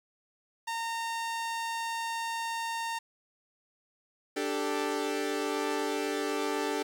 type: tone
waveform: sawtooth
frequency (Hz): 917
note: A#5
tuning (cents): -29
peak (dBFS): -28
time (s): 0.67-2.99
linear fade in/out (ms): 10
type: chord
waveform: sawtooth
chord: D suspended fourth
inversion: none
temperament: equal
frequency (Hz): 293.7 / 392 / 440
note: D4 / G4 / A4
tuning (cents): 0 / 0 / 0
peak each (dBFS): -30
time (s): 4.36-6.83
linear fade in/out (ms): 10
effects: low-pass 10000 Hz 12 dB/octave + 9-bit